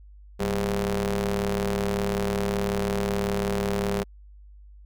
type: ring-modulated tone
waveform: sawtooth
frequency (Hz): 105.4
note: G#2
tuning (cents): +26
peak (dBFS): -17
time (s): 0.39-4.04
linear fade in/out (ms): 20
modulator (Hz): 297
effects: added 50 Hz sine -45 dBFS peak until 4.85 s